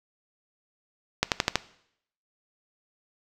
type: accelerating click train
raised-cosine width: 0.2 ms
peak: -3 dBFS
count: 5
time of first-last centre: 1.23-1.556 s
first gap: 88 ms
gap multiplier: 0.95
effects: noise-tail reverb RT60 0.7 s tail -18 dB re dry